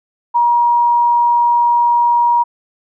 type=tone; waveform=sine; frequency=952 Hz; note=A#5; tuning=36 cents sharp; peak=-9 dBFS; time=0.34-2.44 s; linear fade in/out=20 ms; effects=none